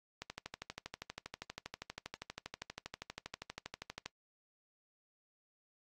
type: click train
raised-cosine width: 0.2 ms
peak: -24 dBFS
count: 49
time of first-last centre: 0.22-4.06 s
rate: 12.5 Hz
effects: noise-tail reverb RT60 0.1 s tail -21 dB re dry + AAC 48 kbps